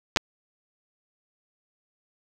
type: clicks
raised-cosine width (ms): 0.2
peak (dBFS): -3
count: 2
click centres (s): 0.162 / 0.171
effects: none